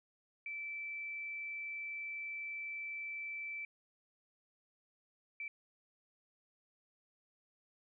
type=tone bursts at uneven times; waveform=sine; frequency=2324 Hz; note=D7; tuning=19 cents flat; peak=-40 dBFS; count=2; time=0.46-3.65 / 5.4-5.48 s; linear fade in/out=2 ms; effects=none